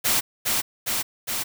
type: noise with echo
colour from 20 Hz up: white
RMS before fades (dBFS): -21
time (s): 0.04-0.21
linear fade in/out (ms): 20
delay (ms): 410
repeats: 3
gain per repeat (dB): -2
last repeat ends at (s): 1.44
effects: none